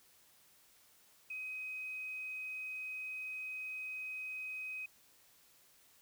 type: tone with quantisation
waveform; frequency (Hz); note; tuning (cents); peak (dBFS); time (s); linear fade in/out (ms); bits
sine; 2520; D#7; +21; -40; 1.3-4.86; 5; 11
effects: white hiss -66 dBFS RMS until 6.01 s